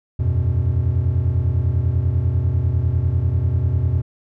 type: chord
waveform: triangle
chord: E suspended second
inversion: none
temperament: equal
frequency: 82.41 / 92.5 / 123.47 Hz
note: E2 / F#2 / B2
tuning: 0 / 0 / 0 cents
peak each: -18 dBFS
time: 0.19-4.02 s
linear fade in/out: 10 ms
effects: tanh soft clip ceiling -6 dBFS